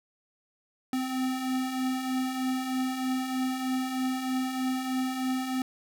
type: beating tone pair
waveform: square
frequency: 256 / 259.2 Hz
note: C4 / C4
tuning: -38 / -16 cents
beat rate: 3.2 Hz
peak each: -37 / -29 dBFS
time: 0.93-5.62 s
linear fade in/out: 2 ms
effects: none